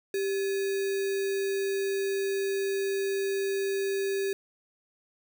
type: tone with sample-and-hold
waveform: sine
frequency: 392 Hz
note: G4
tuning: in tune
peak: -26 dBFS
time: 0.14-4.33 s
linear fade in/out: 2 ms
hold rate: 2100 Hz
effects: none